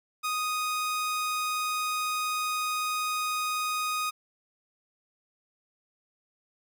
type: tone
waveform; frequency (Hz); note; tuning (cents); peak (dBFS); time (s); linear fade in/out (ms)
sawtooth; 1244.5; D#6; 0; -24; 0.23-4.11; 20
effects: none